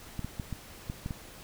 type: clicks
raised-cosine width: 5 ms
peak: -22 dBFS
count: 7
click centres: 0.193 / 0.246 / 0.398 / 0.527 / 0.899 / 1.061 / 1.108 s
effects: pink hiss -49 dBFS RMS until 1.43 s